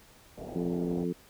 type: low-pass noise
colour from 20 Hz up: white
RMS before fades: -42 dBFS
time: 0.37-1.05 s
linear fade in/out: 10 ms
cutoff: 750 Hz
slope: 48 dB/octave
type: harmonic tone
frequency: 87.31 Hz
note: F2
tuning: in tune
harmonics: 2 / 3 / 4 / 5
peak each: -32 / -34 / -35 / -36 dBFS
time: 0.55-1.13 s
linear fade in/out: 10 ms
effects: pink hiss -57 dBFS RMS until 1.29 s